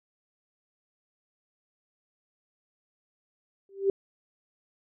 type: tone with exponential growth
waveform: sine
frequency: 392 Hz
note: G4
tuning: in tune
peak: -17 dBFS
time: 3.69-3.9 s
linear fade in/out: 2 ms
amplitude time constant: 45 ms
effects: none